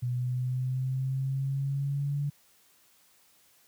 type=exponential sweep; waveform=sine; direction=up; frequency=122.7 to 144.5 Hz; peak=-27 dBFS; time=0.02-2.3 s; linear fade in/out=10 ms; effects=white hiss -63 dBFS RMS until 3.67 s + high-pass 60 Hz 12 dB/octave